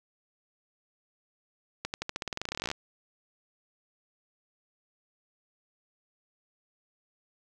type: accelerating click train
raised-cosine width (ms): 0.2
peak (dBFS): -15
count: 23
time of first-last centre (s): 1.85-2.715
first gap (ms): 89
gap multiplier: 0.91
effects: none